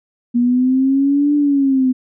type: linear two-way sweep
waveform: sine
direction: up then down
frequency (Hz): 238.2 to 294.1 to 253.4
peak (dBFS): -11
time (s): 0.34-1.93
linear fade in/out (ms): 20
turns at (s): 1.35
effects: none